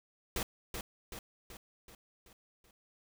pink noise with echo, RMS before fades -35 dBFS, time 0.36-0.43 s, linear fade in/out 2 ms, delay 380 ms, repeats 6, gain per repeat -5 dB, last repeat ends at 2.71 s, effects none

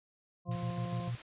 harmonic tone, 174.61 Hz, F3, in tune, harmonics 1 / 2 / 3 / 4 / 6, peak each -38 / -50 / -47 / -46 / -48 dBFS, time 0.45-1.12 s, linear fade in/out 50 ms
sine tone with tremolo, 120 Hz, B2, 49 cents flat, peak -33 dBFS, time 0.48-1.17 s, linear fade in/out 10 ms, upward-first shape square, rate 6.7 Hz, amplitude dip 75%
white noise, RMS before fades -47 dBFS, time 0.51-1.22 s, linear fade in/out 5 ms
effects resampled to 8000 Hz

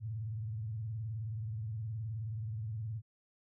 sine tone with vibrato, 109.9 Hz, A2, 2 cents flat, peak -36 dBFS, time 0-3.02 s, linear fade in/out 50 ms, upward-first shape triangle, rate 19 Hz, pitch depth 180 cents each way, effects none

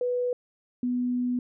sine tone pair in turn, 493 / 247.1 Hz, B4 / B3, -3 / +1 cents, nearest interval octave, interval 1196 cents, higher first, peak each -24 dBFS, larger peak neither, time 0.01-0.33 / 0.83-1.39 s, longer second, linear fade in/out 2 ms, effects none

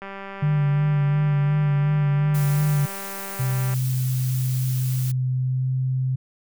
click train, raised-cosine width 0.5 ms, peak -21 dBFS, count 730, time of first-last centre 0.02-3.739 s, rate 196 Hz
sine tone with vibrato, 146.83 Hz, D3, in tune, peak -17 dBFS, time 0.42-2.86 s, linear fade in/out 10 ms, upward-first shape sine, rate 2.8 Hz, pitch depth 42 cents each way
blue noise, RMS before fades -35 dBFS, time 2.34-5.12 s, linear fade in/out 10 ms
sine tone with pitch glide, 128.3 to 129.87 Hz, C3 to C3, -34 to -13 cents, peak -20 dBFS, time 3.39-6.16 s, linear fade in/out 10 ms, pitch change +21 cents, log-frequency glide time 5.43-5.68 s
effects none

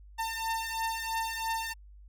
sawtooth beating tone pair, 900 / 903 Hz, A5 / A5, +39 / +45 cents, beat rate 3 Hz, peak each -30 / -31 dBFS, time 0.18-1.74 s, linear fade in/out 20 ms, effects added 50 Hz sine -49 dBFS peak until 2.08 s

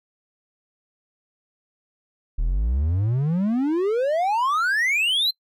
triangle exponential sweep, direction up, 36.14 to 4186 Hz, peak -17 dBFS, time 2.38-5.31 s, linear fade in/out 10 ms, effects noise-tail reverb RT60 0.1 s tail -26 dB re dry

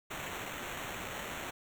white noise with sample-and-hold, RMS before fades -41 dBFS, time 0.1-1.51 s, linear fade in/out 10 ms, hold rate 4900 Hz, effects none

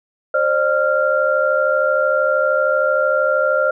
sine tone cluster, 529 / 602 / 1387 Hz, C5 / D5 / F6, +19 / +43 / -12 cents, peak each -18 dBFS, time 0.34-3.71 s, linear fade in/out 5 ms, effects none

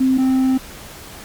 sine / triangle tone pair in turn, 261.4 / 261.4 Hz, C4 / C4, -1 / -1 cents, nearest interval unison, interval 0 cents, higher neither, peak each -12 / -11 dBFS, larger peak second, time 0-0.18 / 0.18-0.58 s, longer second, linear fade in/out 10 ms, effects pink hiss -37 dBFS RMS until 1.24 s + Opus 48 kbps

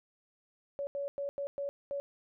sine tone bursts at uneven times, 563 Hz, C#5, 27 cents sharp, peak -33 dBFS, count 6, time 0.79-0.87 / 0.95-1.08 / 1.18-1.29 / 1.38-1.47 / 1.58-1.69 / 1.91-2 s, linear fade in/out 0 ms, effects none

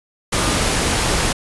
sine tone in noise, 1211 Hz, D#6, 47 cents flat, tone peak -29 dBFS, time 0.36-0.58 s, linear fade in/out 10 ms, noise pink, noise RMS -18 dBFS, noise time 0.32-1.33 s, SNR -14 dB, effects resampled to 24000 Hz

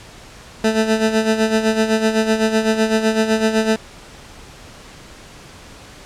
20% pulse tone with tremolo, 220 Hz, A3, in tune, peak -7 dBFS, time 0.64-3.76 s, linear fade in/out 2 ms, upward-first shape sine, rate 7.9 Hz, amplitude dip 65%, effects pink hiss -40 dBFS RMS until 6.05 s + low-pass 8000 Hz 12 dB/octave

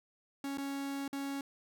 45% pulse tone with dropouts, 277.2 Hz, C#4, in tune, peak -36 dBFS, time 0.44-1.41 s, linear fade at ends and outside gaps 2 ms, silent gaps 0.574-0.582 / 1.079-1.129 s, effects none

